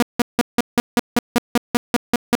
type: tone bursts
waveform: sawtooth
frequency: 240 Hz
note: B3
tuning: 49 cents flat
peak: -8 dBFS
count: 13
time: 0-2.352 s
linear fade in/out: 0 ms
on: 24 ms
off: 170 ms
effects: none